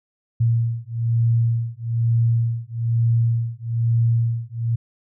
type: beating tone pair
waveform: sine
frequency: 115.5 / 116.6 Hz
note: A#2 / A#2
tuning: -16 / +1 cents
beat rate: 1.1 Hz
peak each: -20 dBFS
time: 0.4-4.76 s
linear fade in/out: 10 ms
effects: none